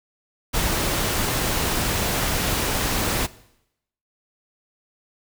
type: noise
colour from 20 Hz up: pink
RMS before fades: -23 dBFS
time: 0.53-3.27 s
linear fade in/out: 20 ms
effects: noise-tail reverb RT60 0.8 s tail -19 dB re dry